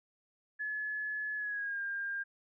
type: tone with pitch glide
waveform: sine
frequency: 1709 to 1603.8 Hz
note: G#6 to G6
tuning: +49 to +39 cents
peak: -34 dBFS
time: 0.59-2.24 s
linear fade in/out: 20 ms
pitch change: -110 cents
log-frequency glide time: 1.36-1.81 s
effects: none